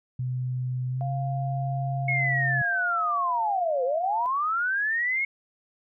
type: tone with pitch glide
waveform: sine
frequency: 126.6 to 133.43 Hz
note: B2 to C3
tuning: +43 to +34 cents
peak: -26 dBFS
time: 0.19-2.62 s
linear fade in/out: 5 ms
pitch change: +91 cents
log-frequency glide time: 0.89-1.1 s
type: tone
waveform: sine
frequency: 698.5 Hz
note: F5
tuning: in tune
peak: -32 dBFS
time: 1.01-4.26 s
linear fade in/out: 0 ms
type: linear two-way sweep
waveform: sine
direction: down then up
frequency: 2191 to 492.7 to 2191 Hz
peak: -23 dBFS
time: 2.08-5.25 s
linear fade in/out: 5 ms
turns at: 3.84 s
effects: none